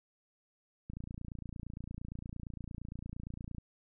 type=click train; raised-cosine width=5 ms; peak=-30 dBFS; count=78; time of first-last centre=0.9-3.583 s; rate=28.7 Hz; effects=none